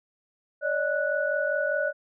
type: tone cluster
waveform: sine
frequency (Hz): 567 / 612 / 1475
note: C#5 / D#5 / F#6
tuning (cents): +39 / -29 / -6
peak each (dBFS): -28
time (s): 0.61-1.93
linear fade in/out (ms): 50
effects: none